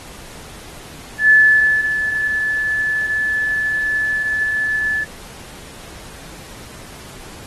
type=tone with ADSR envelope; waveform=sine; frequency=1733 Hz; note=A6; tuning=27 cents flat; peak=-6 dBFS; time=1.18-5.05 s; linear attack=120 ms; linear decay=600 ms; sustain=-10 dB; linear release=25 ms; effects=pink hiss -38 dBFS RMS until 7.46 s + AAC 32 kbps